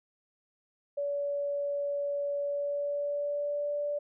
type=tone with pitch glide; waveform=sine; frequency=571 to 582.7 Hz; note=D5 to D5; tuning=-49 to -14 cents; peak=-29 dBFS; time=0.97-3.99 s; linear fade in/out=10 ms; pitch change=+35 cents; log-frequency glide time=2.41-3.72 s; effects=none